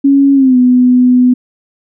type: tone with pitch glide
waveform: sine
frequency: 277.2 to 249.8 Hz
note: C#4 to B3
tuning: 0 to +20 cents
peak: -4 dBFS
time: 0.04-1.34 s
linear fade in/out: 10 ms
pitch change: -180 cents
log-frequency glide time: 0.34-0.57 s
effects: none